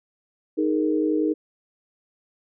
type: chord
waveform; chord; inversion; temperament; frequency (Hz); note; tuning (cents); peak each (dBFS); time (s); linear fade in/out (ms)
sine; D# suspended fourth; none; equal; 311.1 / 415.3 / 466.2; D#4 / G#4 / A#4; 0 / 0 / 0; -21 / -26 / -27; 0.57-1.34; 20
effects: none